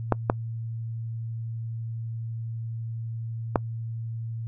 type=clicks; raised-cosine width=1 ms; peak=-5 dBFS; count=3; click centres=0.123 / 0.299 / 3.558 s; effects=noise-tail reverb RT60 0.1 s tail -26 dB re dry + added 114 Hz sine -30 dBFS peak until 4.47 s